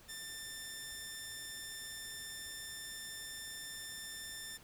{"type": "tone", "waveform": "10% pulse", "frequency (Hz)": 1785, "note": "A6", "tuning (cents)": 24, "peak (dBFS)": -35, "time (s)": [0.08, 4.58], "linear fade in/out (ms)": 20, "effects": ["pink hiss -60 dBFS RMS until 4.63 s"]}